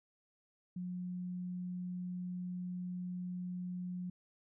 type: tone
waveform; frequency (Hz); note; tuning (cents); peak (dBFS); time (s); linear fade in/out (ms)
sine; 180; F#3; -47; -38; 0.76-4.1; 5
effects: none